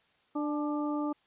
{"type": "harmonic tone with a mistuned harmonic", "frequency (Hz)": 296.8, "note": "D4", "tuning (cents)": 18, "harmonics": [1, 2, 3, 4], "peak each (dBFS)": [-30, -39, -40, -40], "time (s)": [0.35, 1.13], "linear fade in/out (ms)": 10, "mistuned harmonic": 3, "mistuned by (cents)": -43, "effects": ["white hiss -68 dBFS RMS until 1.26 s", "resampled to 8000 Hz"]}